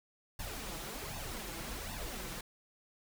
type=noise with flanger; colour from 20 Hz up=pink; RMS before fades=-42 dBFS; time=0.39-2.41 s; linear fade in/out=5 ms; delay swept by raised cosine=1.1 to 6.1 ms; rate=1.3 Hz; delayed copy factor=+0.7; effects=none